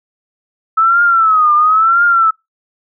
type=tone with vibrato; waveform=sine; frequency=1301 Hz; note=E6; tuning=23 cents flat; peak=-7 dBFS; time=0.77-2.31 s; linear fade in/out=10 ms; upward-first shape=triangle; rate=0.98 Hz; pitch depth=150 cents each way; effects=noise-tail reverb RT60 0.2 s tail -26 dB re dry